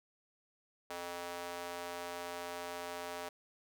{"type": "tone with high-pass filter", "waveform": "square", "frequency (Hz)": 87.3, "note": "F2", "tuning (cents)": 0, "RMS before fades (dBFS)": -43, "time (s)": [0.9, 3.29], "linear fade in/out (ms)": 5, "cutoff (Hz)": 590, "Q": 1.3, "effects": []}